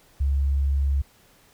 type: tone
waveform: sine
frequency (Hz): 69.3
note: C#2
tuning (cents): 0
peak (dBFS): -19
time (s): 0.2-1.02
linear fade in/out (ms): 10
effects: pink hiss -57 dBFS RMS until 1.53 s